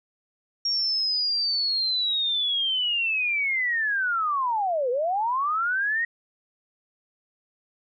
sine linear two-way sweep, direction down then up, 5588 to 472 to 1895 Hz, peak -22 dBFS, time 0.65-6.05 s, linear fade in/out 5 ms, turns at 4.9 s, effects none

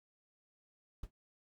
brown noise with exponential decay, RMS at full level -39 dBFS, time 1.03-1.11 s, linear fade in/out 5 ms, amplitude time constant 17 ms, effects none

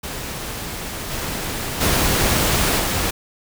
pink noise with level steps, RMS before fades -29 / -26 / -18 / -21 dBFS, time 0.03-3.11 s, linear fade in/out 10 ms, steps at 1.1 / 1.8 / 2.78 s, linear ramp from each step 20 ms, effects none

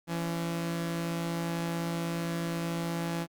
sawtooth tone pair together, 168.37 / 280.4 Hz, E3 / C#4, +37 / +20 cents, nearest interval major sixth, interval 883 cents, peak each -27 / -36 dBFS, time 0.07-3.27 s, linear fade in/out 50 ms, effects Opus 48 kbps

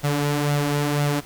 sawtooth tone with flanger, 145.5 Hz, D3, 16 cents flat, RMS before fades -22 dBFS, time 0.03-1.21 s, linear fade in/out 20 ms, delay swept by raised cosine 1.4 to 4.8 ms, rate 2 Hz, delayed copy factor +0.5, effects pink hiss -44 dBFS RMS until 1.25 s

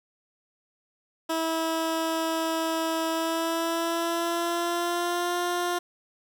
15% pulse tone with pitch glide, 324.9 to 352.3 Hz, E4 to F4, -25 to +15 cents, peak -19 dBFS, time 1.29-5.79 s, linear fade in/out 10 ms, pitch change +140 cents, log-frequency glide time 3.09-5.37 s, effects none

